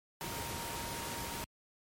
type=tone in noise; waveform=sine; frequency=932.3 Hz; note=A#5; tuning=in tune; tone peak=-45 dBFS; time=0.21-1.44 s; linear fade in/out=0 ms; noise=pink; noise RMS=-40 dBFS; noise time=0.21-1.44 s; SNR=-8 dB; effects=high-pass 60 Hz 12 dB/octave + MP3 64 kbps